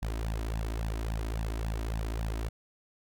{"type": "tone with flanger", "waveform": "sawtooth", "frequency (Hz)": 55, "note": "A1", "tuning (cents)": 0, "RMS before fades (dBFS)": -33, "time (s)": [0.02, 2.49], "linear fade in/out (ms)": 10, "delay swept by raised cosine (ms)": [1.1, 3.2], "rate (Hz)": 3.6, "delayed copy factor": 0.9, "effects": []}